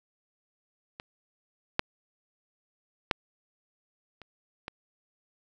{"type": "clicks", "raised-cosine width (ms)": 0.3, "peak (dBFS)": [-23, -7, -7, -30, -20], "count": 5, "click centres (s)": [0.999, 1.794, 3.112, 4.217, 4.681], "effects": []}